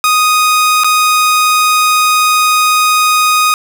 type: tone with dropouts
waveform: sawtooth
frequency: 1244.5 Hz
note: D#6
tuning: in tune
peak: -4 dBFS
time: 0.04-3.54 s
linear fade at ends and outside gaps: 1 ms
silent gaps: 0.836-0.844 s
effects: none